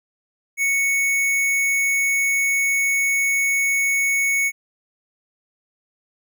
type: tone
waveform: square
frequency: 2217 Hz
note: C#7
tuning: in tune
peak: -18 dBFS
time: 0.57-4.52 s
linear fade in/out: 50 ms
effects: none